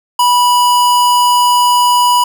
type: tone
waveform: square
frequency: 980 Hz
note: B5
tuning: 14 cents flat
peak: -8 dBFS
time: 0.19-2.24 s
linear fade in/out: 5 ms
effects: none